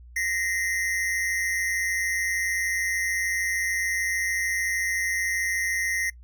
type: tone pair together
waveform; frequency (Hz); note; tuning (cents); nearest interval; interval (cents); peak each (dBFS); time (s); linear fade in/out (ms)
square; 1870.4 / 2057; A#6 / C7; +5 / -30; major second; 165; -28; 0.16-6.1; 5
effects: noise-tail reverb RT60 0.1 s tail -21 dB re dry + added 60 Hz sine -44 dBFS peak until 6.23 s

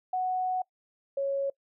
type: tone pair in turn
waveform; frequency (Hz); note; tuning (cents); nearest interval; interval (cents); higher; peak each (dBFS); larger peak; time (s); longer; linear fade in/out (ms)
sine; 740 / 552.3; F#5 / C#5; 0 / -6; perfect fourth; 506; first; -26; neither; 0.13-0.62 / 1.17-1.5; first; 5
effects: noise-tail reverb RT60 0.1 s tail -23 dB re dry

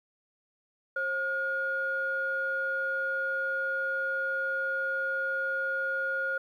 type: tone pair together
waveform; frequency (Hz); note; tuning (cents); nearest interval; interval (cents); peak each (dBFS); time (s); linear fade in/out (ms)
sine; 536 / 1430; C5 / F6; +42 / +41; octave + perfect fourth; 1699; -34 / -28; 0.96-6.38; 5
effects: tanh soft clip ceiling -20 dBFS + 11-bit

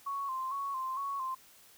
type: tone with vibrato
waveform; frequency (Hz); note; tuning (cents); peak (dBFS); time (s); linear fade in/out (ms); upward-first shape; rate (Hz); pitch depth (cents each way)
sine; 1078; C#6; -49; -33; 0.06-1.35; 10; square; 2.2; 53
effects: white hiss -59 dBFS RMS until 1.77 s

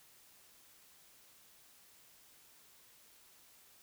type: silence
effects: white hiss -63 dBFS RMS until 3.82 s

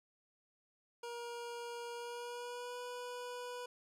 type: tone with pitch glide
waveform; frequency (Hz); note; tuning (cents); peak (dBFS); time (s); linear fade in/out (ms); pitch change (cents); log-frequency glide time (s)
25% pulse; 473.9 to 491.7; A#4 to B4; +28 to -8; -39; 1.03-3.66; 5; +64; 1.94-2.78
effects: low-pass 11000 Hz 12 dB/octave + 13-bit

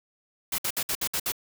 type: noise bursts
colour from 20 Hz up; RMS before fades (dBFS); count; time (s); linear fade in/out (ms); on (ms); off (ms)
white; -28; 7; 0.52-1.321; 5; 63; 60
effects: none

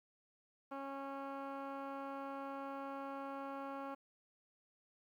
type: tone with low-pass filter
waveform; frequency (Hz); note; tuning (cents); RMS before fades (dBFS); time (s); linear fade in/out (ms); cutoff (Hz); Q
15% pulse; 274.7; C#4; -16; -45; 0.71-3.95; 10; 1500; 1.7
effects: 12-bit

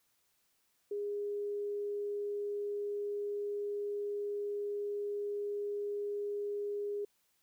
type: tone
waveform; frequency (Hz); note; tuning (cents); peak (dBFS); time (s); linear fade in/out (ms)
sine; 409.8; G#4; -23; -34; 0.91-7.05; 5
effects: white hiss -75 dBFS RMS until 7.42 s

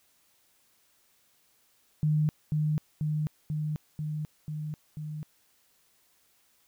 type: tone with echo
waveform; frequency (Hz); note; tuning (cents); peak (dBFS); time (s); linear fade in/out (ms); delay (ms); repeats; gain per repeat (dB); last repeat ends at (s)
sine; 152.4; D#3; -36; -22; 2.03-2.29; 0; 490; 6; -2; 5.23
effects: white hiss -67 dBFS RMS until 6.67 s

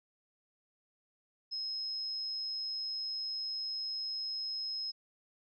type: tone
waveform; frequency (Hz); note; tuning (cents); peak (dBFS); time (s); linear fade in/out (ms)
sine; 5140; E8; -45; -35; 1.51-4.92; 20
effects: none

